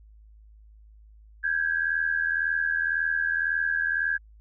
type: tone pair together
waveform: sine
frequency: 1579.3 / 1661.2 Hz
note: G6 / G#6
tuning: +12 / 0 cents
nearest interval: minor second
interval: 88 cents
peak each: -26 / -26 dBFS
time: 1.43-4.18 s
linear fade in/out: 20 ms
effects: added 53 Hz sine -49 dBFS peak until 4.4 s